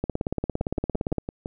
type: two click trains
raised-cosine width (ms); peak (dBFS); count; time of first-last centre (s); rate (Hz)
2; -17 / -12; 6 / 21; 0.61-1.459 / 0.04-1.183; 5.89 / 17.5
effects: none